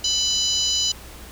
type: harmonic tone with a mistuned harmonic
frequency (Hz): 994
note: B5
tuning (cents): +11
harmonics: 3 / 4 / 5 / 6 / 7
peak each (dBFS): -24 / -25 / -26 / -27 / -27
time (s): 0.04-0.92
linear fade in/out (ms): 5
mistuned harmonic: 4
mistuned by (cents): +18
effects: added 60 Hz sine -42 dBFS peak until 1.31 s + pink hiss -42 dBFS RMS until 1.31 s